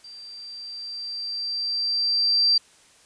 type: tone with level ramp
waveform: sine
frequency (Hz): 4699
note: D8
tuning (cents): 0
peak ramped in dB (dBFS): -40 to -15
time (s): 0.04-2.58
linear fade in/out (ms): 5
effects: white hiss -55 dBFS RMS until 3.05 s + resampled to 22050 Hz